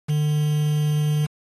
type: tone with quantisation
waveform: triangle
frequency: 150 Hz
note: D3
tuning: 37 cents sharp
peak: -16 dBFS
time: 0.08-1.27 s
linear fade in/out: 20 ms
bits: 6
effects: AAC 32 kbps